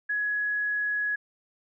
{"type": "tone", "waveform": "sine", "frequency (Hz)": 1679, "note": "G#6", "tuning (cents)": 18, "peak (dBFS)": -25, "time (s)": [0.09, 1.16], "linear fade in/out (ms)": 10, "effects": []}